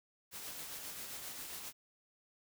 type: noise with tremolo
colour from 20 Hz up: white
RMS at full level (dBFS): -44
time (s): 0.31-1.73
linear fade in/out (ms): 50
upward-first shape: triangle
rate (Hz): 7.5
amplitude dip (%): 40
effects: none

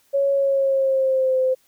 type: tone with pitch glide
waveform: sine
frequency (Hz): 555 to 517.8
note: C#5 to C5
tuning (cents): +2 to -18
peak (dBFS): -16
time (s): 0.13-1.55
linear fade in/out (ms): 20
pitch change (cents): -120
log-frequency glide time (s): 0.32-1.38
effects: white hiss -61 dBFS RMS until 1.67 s

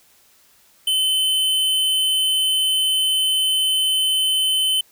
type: tone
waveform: square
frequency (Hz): 3052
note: G7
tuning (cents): -47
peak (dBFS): -17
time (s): 0.87-4.81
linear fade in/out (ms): 5
effects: white hiss -55 dBFS RMS until 4.91 s

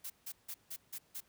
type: noise bursts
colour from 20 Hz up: blue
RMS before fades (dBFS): -43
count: 6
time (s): 0.04-1.206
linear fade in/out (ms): 10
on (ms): 61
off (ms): 160
effects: pink hiss -70 dBFS RMS until 1.28 s + high-pass 60 Hz 12 dB/octave

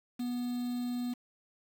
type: tone with quantisation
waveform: triangle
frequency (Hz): 244.9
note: B3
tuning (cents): -14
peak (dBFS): -30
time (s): 0.19-1.14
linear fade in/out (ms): 10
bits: 8
effects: none

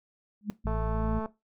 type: tone with exponential growth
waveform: sine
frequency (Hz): 207.7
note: G#3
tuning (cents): 0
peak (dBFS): -24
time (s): 0.41-0.5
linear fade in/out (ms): 0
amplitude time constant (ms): 18
type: harmonic tone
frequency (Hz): 55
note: A1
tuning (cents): 0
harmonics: 1 / 2 / 3 / 4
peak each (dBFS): -29 / -36 / -38 / -34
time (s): 0.64-1.2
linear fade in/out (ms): 20
type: click train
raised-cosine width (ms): 1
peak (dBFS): -22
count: 130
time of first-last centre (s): 0.67-1.259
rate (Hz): 219
effects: noise-tail reverb RT60 0.2 s tail -17 dB re dry

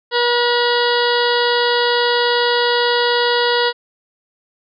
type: harmonic tone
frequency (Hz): 481.2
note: B4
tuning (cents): -45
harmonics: 1 / 2 / 3 / 4 / 6 / 7 / 8 / 9 / 10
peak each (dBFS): -17 / -20 / -22 / -23 / -25 / -25 / -26 / -27 / -27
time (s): 0.11-3.73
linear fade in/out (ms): 50
effects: none

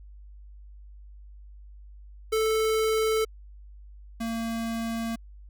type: tone pair in turn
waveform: square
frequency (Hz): 439.4 / 228.2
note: A4 / A#3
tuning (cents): -2 / -37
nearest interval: major seventh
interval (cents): 1135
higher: first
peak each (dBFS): -23 / -29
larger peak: first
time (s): 2.32-3.25 / 4.2-5.16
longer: second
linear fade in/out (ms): 10
effects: added 50 Hz sine -44 dBFS peak until 5.49 s

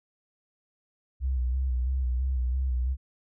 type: tone with vibrato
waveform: sine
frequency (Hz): 63.7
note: C2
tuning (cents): -46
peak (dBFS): -24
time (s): 1.2-2.97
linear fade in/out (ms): 50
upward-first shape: square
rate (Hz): 3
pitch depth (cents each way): 49
effects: none

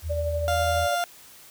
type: tone with pitch glide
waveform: sine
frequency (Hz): 80.3 to 81.7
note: E2 to E2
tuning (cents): -45 to -15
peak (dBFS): -27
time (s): 0.02-0.88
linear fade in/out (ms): 50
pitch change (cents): +30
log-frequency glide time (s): 0.35-0.62
type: tone with tremolo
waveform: sine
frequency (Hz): 583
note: D5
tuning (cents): -13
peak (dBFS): -24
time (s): 0.09-0.96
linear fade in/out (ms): 20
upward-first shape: triangle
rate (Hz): 12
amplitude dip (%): 45
type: tone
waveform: 30% pulse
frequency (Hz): 698.5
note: F5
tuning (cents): 0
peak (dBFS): -21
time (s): 0.48-1.04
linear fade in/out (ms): 0
effects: white hiss -49 dBFS RMS until 1.5 s

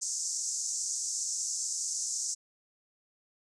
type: band-pass noise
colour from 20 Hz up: pink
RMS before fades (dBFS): -34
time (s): 0.01-2.35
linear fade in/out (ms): 20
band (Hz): 5800 to 7900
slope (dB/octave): 48
effects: none

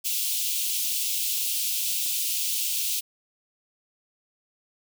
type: high-pass noise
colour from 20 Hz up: white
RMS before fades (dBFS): -27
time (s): 0.04-3.01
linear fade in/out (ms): 20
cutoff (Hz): 2600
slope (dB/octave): 48
effects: none

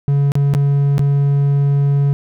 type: tone with dropouts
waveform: triangle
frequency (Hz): 141.2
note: C#3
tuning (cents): +32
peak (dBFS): -9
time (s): 0.08-2.13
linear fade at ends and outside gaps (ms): 0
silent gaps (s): 0.319-0.354 / 0.538-0.549 / 0.981-0.993
effects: none

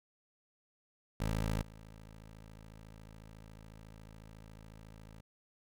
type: tone with level steps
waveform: 15% pulse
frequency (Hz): 54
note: A1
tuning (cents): -32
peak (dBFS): -26 / -45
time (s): 1.2-5.21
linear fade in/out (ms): 5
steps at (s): 1.62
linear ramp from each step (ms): 5
effects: none

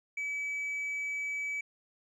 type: tone with tanh clipping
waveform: sine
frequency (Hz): 2290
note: D7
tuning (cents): -44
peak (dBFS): -33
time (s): 0.17-1.61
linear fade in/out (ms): 5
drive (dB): 2
effects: none

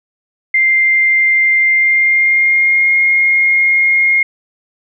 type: tone with pitch glide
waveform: sine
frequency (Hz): 2096 to 2139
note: C7 to C7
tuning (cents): +2 to +38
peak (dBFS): -8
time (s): 0.54-4.23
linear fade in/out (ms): 5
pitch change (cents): +36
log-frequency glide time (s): 1.61-2.95
effects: none

